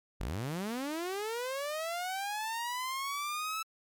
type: linear sweep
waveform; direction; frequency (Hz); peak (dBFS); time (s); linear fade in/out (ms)
sawtooth; up; 37.88 to 1318.5; -30; 0.2-3.63; 10
effects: MP3 96 kbps